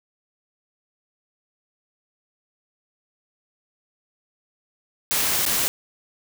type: noise with dropouts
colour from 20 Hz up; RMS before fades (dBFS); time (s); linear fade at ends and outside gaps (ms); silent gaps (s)
white; -22; 5.11-5.68; 0; 5.453-5.463
effects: none